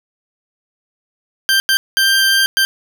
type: tone bursts at uneven times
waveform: 20% pulse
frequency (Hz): 1576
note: G6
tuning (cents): +9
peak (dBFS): -6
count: 4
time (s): 1.49-1.6 / 1.69-1.77 / 1.97-2.46 / 2.57-2.65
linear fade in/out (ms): 0
effects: none